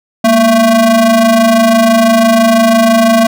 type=ring-modulated tone; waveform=square; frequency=220 Hz; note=A3; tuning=in tune; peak=-3 dBFS; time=0.24-3.27 s; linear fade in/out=5 ms; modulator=453 Hz; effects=none